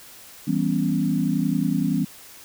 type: chord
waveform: sine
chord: C# half-diminished seventh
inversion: first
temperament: equal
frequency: 164.81 / 196 / 246.9 / 277.2 Hz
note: E3 / G3 / B3 / C#4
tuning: 0 / 0 / 0 / 0 cents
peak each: -25 dBFS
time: 0.47-2.05 s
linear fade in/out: 10 ms
effects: white hiss -45 dBFS RMS until 2.44 s